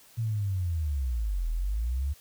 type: linear two-way sweep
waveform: sine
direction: down then up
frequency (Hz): 116.54 to 38.89 to 73.3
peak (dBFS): -26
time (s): 0.17-2.14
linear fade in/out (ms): 20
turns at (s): 1.49
effects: white hiss -56 dBFS RMS until 2.2 s